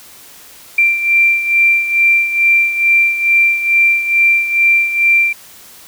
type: beating tone pair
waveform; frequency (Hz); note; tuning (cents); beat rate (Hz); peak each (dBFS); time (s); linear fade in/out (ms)
sine; 2360 / 2362.3; D7 / D7; +8 / +10; 2.3; -10 / -16; 0.78-5.33; 5
effects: white hiss -39 dBFS RMS until 5.87 s